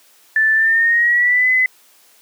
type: tone with pitch glide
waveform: sine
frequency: 1760 to 2022 Hz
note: A6 to B6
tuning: 0 to +40 cents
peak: -11 dBFS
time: 0.36-1.66 s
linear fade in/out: 2 ms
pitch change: +240 cents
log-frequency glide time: 0.54-1.5 s
effects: white hiss -51 dBFS RMS until 2.21 s + high-pass 300 Hz 12 dB/octave